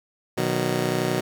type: chord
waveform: 15% pulse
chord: B major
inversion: none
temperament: just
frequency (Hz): 123.47 / 154.34 / 185.21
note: B2 / D#3 / F#3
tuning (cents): 0 / -14 / +2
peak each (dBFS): -21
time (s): 0.37-1.21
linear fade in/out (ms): 10
effects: none